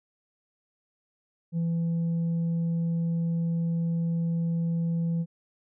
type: tone with tanh clipping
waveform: sine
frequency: 167.3 Hz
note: E3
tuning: 26 cents sharp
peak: -25 dBFS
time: 1.52-5.26 s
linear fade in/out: 50 ms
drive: 2 dB
effects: none